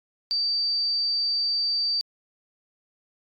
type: tone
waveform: sine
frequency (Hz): 4639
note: D8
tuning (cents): -22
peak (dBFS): -22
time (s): 0.31-2.01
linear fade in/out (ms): 0
effects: AAC 48 kbps